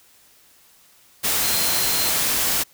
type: tone in noise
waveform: sine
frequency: 4135 Hz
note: C8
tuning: 21 cents flat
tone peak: -28 dBFS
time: 1.42-2.11 s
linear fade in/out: 20 ms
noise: white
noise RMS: -21 dBFS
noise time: 1.23-2.64 s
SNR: -10 dB
effects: white hiss -54 dBFS RMS until 2.73 s